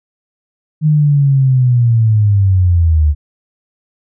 sine linear sweep, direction down, 155.56 to 72.4 Hz, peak -7 dBFS, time 0.81-3.15 s, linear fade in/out 50 ms, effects none

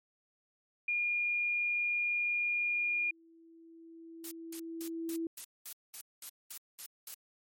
sine tone, 2422 Hz, D#7, 47 cents flat, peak -29 dBFS, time 0.88-3.11 s, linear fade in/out 5 ms
sine tone with exponential growth, 329.6 Hz, E4, in tune, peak -32 dBFS, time 2.18-5.27 s, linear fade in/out 2 ms, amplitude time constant 670 ms
blue noise bursts, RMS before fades -43 dBFS, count 11, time 4.24-7.143 s, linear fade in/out 2 ms, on 73 ms, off 210 ms
effects MP3 64 kbps

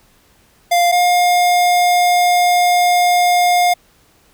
square tone pair in turn, 698.5 / 710.7 Hz, F5 / F5, 0 / +30 cents, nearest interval unison, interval 30 cents, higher second, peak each -11 dBFS, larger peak neither, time 0.71-0.92 / 0.92-3.74 s, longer second, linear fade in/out 10 ms, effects pink hiss -53 dBFS RMS until 4.33 s

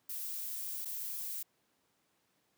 violet noise with dropouts, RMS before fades -40 dBFS, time 0.09-1.43 s, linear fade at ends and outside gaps 5 ms, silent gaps 0.849-0.855 s, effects pink hiss -75 dBFS RMS until 2.57 s + high-pass 150 Hz 12 dB/octave

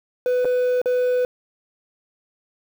triangle tone with dropouts, 498.3 Hz, B4, 15 cents sharp, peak -15 dBFS, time 0.26-1.25 s, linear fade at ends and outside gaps 1 ms, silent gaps 0.447-0.453 / 0.816-0.858 s, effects 7-bit

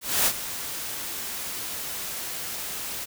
white noise with ADSR envelope, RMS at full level -20 dBFS, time 0.01-3.06 s, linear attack 250 ms, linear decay 61 ms, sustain -13 dB, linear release 27 ms, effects none

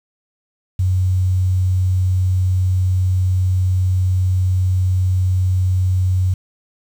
sine tone, 92.5 Hz, F#2, in tune, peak -13 dBFS, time 0.79-6.34 s, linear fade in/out 5 ms, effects 7-bit

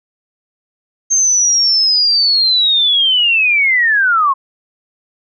sine linear sweep, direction down, 6390 to 1046.5 Hz, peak -9 dBFS, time 1.1-4.34 s, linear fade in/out 20 ms, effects none

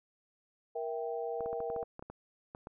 sine chord, E diminished, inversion second, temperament equal with one note detuned, 470.5 / 659.3 / 784 Hz, Bb4 / E5 / G5, +16 / 0 / 0 cents, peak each -36 / -40 / -41 dBFS, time 0.75-1.84 s, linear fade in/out 10 ms
clicks, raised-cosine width 1 ms, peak -30 dBFS, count 12, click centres 1.407 / 1.46 / 1.53 / 1.604 / 1.701 / 1.763 / 1.829 / 1.994 / 2.025 / 2.1 / 2.549 / 2.671 s
effects none

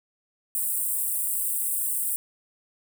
pink high-pass noise, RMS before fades -27 dBFS, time 0.55-2.16 s, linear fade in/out 0 ms, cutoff 8100 Hz, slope 96 dB/octave, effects none

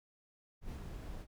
brown noise with ADSR envelope, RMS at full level -42 dBFS, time 0.61-1.27 s, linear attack 98 ms, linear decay 78 ms, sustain -2 dB, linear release 63 ms, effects none

